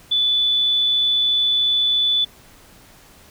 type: tone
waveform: sine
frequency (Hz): 3477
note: A7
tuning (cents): -21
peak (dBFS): -15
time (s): 0.11-2.25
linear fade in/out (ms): 10
effects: pink hiss -48 dBFS RMS until 3.3 s